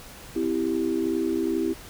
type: chord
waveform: sine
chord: C major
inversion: none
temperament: equal with one note detuned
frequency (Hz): 257.3 / 329.6 / 392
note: C4 / E4 / G4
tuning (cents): -29 / 0 / 0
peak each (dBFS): -29 / -25 / -28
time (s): 0.35-1.74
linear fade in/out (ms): 20
effects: pink hiss -44 dBFS RMS until 1.89 s